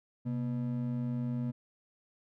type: ring-modulated tone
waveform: triangle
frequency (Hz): 185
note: F#3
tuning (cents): 0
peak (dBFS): -26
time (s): 0.25-1.52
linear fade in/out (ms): 20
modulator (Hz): 55
effects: none